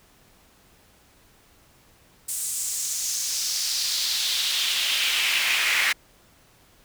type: noise with high-pass filter sweep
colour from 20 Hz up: brown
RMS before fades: -25 dBFS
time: 2.28-5.93 s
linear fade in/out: 10 ms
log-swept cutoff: 8700 to 2000 Hz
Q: 2.5
effects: pink hiss -57 dBFS RMS until 6.84 s